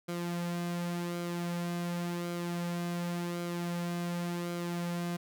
sawtooth tone with flanger, 173.4 Hz, F3, 12 cents flat, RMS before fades -35 dBFS, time 0.08-5.17 s, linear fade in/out 10 ms, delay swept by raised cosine 1.1 to 3.6 ms, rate 0.9 Hz, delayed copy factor -0.5, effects none

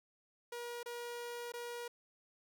sawtooth tone with dropouts, 478.1 Hz, A#4, 44 cents sharp, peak -38 dBFS, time 0.52-1.88 s, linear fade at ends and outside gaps 5 ms, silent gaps 0.831-0.859 / 1.521-1.537 s, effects none

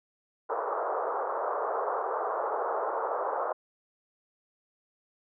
pink band-pass noise, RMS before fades -31 dBFS, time 0.49-3.53 s, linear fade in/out 10 ms, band 430 to 1300 Hz, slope 48 dB/octave, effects none

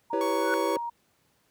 sine tone with pitch glide, 932.3 to 940.4 Hz, A#5 to A#5, 0 to +15 cents, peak -30 dBFS, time 0.1-0.9 s, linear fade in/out 10 ms, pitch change +15 cents, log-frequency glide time 0.24-0.77 s
triangle chord, C# half-diminished seventh, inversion first, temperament equal with one note detuned, 329.6 / 392 / 493.9 / 560.2 Hz, E4 / G4 / B4 / C#5, 0 / 0 / 0 / +18 cents, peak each -29 dBFS, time 0.13-0.77 s, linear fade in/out 2 ms
sawtooth tone, 1115 Hz, C#6, 10 cents sharp, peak -30 dBFS, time 0.21-0.76 s, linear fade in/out 0 ms
sine tone with exponential growth, 1482 Hz, F#6, 2 cents sharp, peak -23 dBFS, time 0.28-0.54 s, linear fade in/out 0 ms, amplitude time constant 56 ms
effects pink hiss -68 dBFS RMS until 1.5 s + high-pass 80 Hz 12 dB/octave

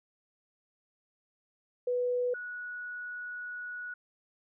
sine tone pair in turn, 493.1 / 1464.9 Hz, B4 / F#6, -3 / -18 cents, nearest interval octave + perfect fifth, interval 1885 cents, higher second, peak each -27 / -37 dBFS, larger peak first, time 1.87-2.34 / 2.34-3.94 s, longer second, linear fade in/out 5 ms, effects none

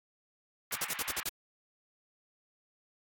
white band-pass noise, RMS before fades -43 dBFS, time 0.71-1.23 s, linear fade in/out 0 ms, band 980 to 2600 Hz, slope 24 dB/octave
white noise bursts, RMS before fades -33 dBFS, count 7, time 0.72-1.292 s, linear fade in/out 5 ms, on 38 ms, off 51 ms
effects AAC 64 kbps

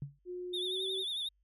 sine tone with exponential decay, 141.2 Hz, C#3, 32 cents sharp, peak -33 dBFS, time 0.02-0.19 s, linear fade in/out 2 ms, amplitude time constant 36 ms
sine tone with pitch glide, 359.5 to 380.9 Hz, F#4 to G4, -50 to -50 cents, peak -38 dBFS, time 0.25-1.05 s, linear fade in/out 50 ms, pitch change +100 cents, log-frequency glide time 0.55-0.84 s
triangle tone with vibrato, 3566 Hz, A7, 22 cents sharp, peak -33 dBFS, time 0.53-1.29 s, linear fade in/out 10 ms, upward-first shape triangle, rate 11 Hz, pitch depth 100 cents each way
effects added 50 Hz sine -70 dBFS peak until 1.43 s

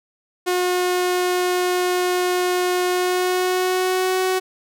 sawtooth tone with pitch glide, 361 to 372.9 Hz, F#4 to F#4, -43 to +14 cents, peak -14 dBFS, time 0.46-4.4 s, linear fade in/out 20 ms, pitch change +57 cents, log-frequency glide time 2.88-4.2 s, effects none

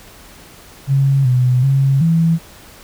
sine tone with pitch steps, 137.1 / 125.8 / 136.2 / 164.8 Hz, C#3 / B2 / C#3 / E3, -19 / +32 / -30 / 0 cents, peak -10 dBFS, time 0.87-2.39 s, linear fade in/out 50 ms, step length 380 ms, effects pink hiss -41 dBFS RMS until 2.83 s

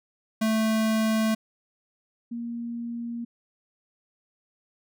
square / sine tone pair in turn, 220 / 235.2 Hz, A3 / A#3, 0 / +16 cents, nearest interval minor second, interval 116 cents, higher second, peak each -22 / -30 dBFS, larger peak first, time 0.41-1.35 / 2.31-3.25 s, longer neither, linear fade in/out 10 ms, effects none

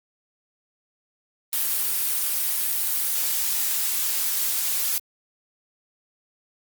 blue noise, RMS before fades -24 dBFS, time 1.53-4.98 s, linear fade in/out 0 ms, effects Opus 32 kbps

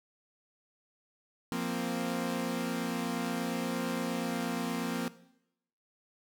sawtooth chord, F suspended fourth, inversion none, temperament equal, 174.61 / 233.1 / 261.6 Hz, F3 / Bb3 / C4, 0 / 0 / 0 cents, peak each -33 / -31 / -32 dBFS, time 1.52-5.08 s, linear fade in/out 0 ms, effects noise-tail reverb RT60 0.8 s tail -17 dB re dry

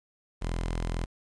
sawtooth tone, 42.14 Hz, E1, 39 cents sharp, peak -25 dBFS, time 0.41-1.06 s, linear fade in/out 20 ms, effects resampled to 22050 Hz + 9-bit

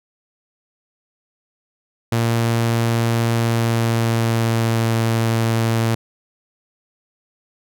sawtooth tone with pitch glide, 115.9 to 113.97 Hz, A#2 to A#2, -10 to -39 cents, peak -12 dBFS, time 2.12-5.95 s, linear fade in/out 5 ms, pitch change -29 cents, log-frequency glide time 3.34-4.91 s, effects none

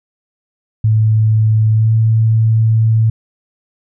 sine tone with pitch glide, 109.3 to 111.53 Hz, A2 to A2, -11 to +24 cents, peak -8 dBFS, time 0.84-3.1 s, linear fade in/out 5 ms, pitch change +35 cents, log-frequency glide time 1.73-1.92 s, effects none

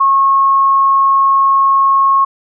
sine tone, 1090 Hz, C#6, 29 cents flat, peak -7 dBFS, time 0-2.25 s, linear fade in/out 10 ms, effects none

